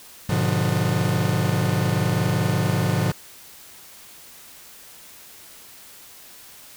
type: chord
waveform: 45% pulse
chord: G# diminished seventh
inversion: none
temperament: just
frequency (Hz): 103.83 / 124.59 / 149.51 / 179.41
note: G#2 / B2 / D3 / F3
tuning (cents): 0 / +16 / +31 / +47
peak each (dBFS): -25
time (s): 0.29-3.12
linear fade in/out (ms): 5
effects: white hiss -45 dBFS RMS until 6.76 s